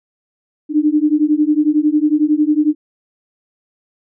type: beating tone pair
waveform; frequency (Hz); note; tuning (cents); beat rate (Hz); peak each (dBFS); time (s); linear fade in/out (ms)
sine; 296.4 / 307.4; D4 / D#4; +16 / -21; 11; -14 / -14; 0.69-2.75; 50
effects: none